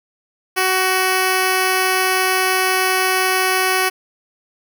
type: tone with notch filter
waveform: 5% pulse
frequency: 374.2 Hz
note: F#4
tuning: 20 cents sharp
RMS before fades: -17 dBFS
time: 0.56-3.9 s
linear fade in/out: 20 ms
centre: 3700 Hz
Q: 1.7
effects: none